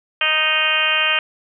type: harmonic tone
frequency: 311.1 Hz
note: D#4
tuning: in tune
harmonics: 2 / 3 / 4 / 5 / 6 / 7 / 8 / 9 / 10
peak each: -29 / -32 / -25 / -24 / -25 / -27 / -20 / -21 / -23 dBFS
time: 0.21-1.19 s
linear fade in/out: 2 ms
effects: none